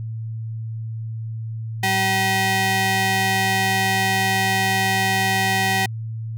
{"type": "ring-modulated tone", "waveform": "sawtooth", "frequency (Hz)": 574, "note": "D5", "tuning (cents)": -40, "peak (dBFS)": -11, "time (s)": [1.83, 5.86], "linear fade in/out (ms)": 5, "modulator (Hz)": 1340, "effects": ["added 112 Hz sine -26 dBFS peak until 6.37 s"]}